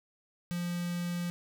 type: tone with notch filter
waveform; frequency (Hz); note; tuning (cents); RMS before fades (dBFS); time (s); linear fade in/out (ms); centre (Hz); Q
square; 174.61; F3; 0; -34; 0.51-1.3; 0; 700; 0.69
effects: none

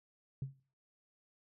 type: tone with exponential decay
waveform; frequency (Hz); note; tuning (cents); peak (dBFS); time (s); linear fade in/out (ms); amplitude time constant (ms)
sine; 135; C#3; -45; -31; 0.42-0.6; 2; 37
effects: noise-tail reverb RT60 0.4 s tail -20 dB re dry + tanh soft clip ceiling -32 dBFS

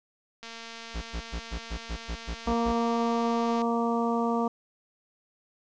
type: click train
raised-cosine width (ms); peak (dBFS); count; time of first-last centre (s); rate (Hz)
0.2; -25; 731; 0.43-3.618; 229
type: tone bursts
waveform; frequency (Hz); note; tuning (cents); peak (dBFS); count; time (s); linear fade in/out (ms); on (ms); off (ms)
square; 57.6; A#1; -20; -31; 10; 0.94-2.73; 20; 80; 110
type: harmonic tone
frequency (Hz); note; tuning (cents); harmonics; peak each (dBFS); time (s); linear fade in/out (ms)
233.1; A#3; 0; 1 / 2 / 3 / 4 / 5; -27 / -30 / -32 / -33 / -34; 2.47-4.48; 5
effects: resampled to 16000 Hz + 9-bit

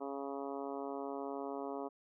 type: harmonic tone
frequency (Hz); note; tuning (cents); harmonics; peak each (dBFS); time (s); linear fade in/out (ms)
138.8; C#3; +3; 2 / 3 / 4 / 5 / 6 / 7 / 8 / 9; -44 / -43 / -47 / -46 / -50 / -50 / -52 / -55; 0-1.89; 20
effects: none

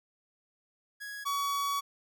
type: tone pair in turn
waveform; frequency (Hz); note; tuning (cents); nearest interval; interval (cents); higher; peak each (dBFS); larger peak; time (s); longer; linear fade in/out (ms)
45% pulse; 1664 / 1129.7; G#6 / C#6; +3 / +32; perfect fifth; 671; first; -39 / -29; second; 1-1.25 / 1.25-1.81; second; 20
effects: none

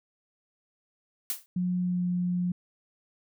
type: noise with exponential decay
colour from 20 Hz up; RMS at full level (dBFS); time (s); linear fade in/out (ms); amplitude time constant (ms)
blue; -27; 1.3-1.46; 0; 34
type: tone with pitch glide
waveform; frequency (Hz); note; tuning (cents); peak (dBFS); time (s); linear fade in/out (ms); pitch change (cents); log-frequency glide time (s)
sine; 180 to 178.24; F#3 to F3; -47 to +36; -25; 1.56-2.52; 5; -17; 1.8-2.04
effects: none

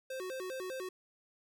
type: tone with vibrato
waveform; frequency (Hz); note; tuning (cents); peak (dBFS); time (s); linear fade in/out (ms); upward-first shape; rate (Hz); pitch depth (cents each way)
square; 440; A4; 0; -39; 0.1-0.89; 5; square; 5; 300
effects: none

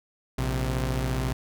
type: tone pair together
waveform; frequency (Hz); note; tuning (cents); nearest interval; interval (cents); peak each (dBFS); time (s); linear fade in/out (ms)
sawtooth; 57.95 / 130.1; A#1 / C3; -10 / -9; octave + major second; 1401; -24; 0.38-1.33; 5
effects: none

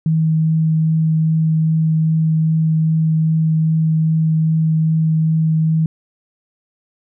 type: tone with vibrato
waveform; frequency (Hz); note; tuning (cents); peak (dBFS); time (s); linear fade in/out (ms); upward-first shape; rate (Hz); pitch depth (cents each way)
sine; 159.3; D#3; +41; -12; 0.06-5.86; 2; triangle; 2.5; 9
effects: none

